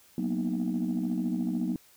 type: chord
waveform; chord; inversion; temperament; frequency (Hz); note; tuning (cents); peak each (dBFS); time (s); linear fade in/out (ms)
sine; B major seventh; second; equal; 185 / 233.1 / 246.9 / 311.1; F#3 / A#3 / B3 / D#4; 0 / 0 / 0 / 0; -31 / -31 / -31 / -33; 0.18-1.76; 2
effects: tanh soft clip ceiling -21 dBFS + white hiss -59 dBFS RMS until 1.96 s